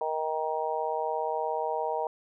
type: harmonic tone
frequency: 157 Hz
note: D#3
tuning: 16 cents sharp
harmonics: 3 / 4 / 5 / 6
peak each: -33 / -33 / -33 / -33 dBFS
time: 0.01-2.07 s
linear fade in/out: 2 ms
effects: none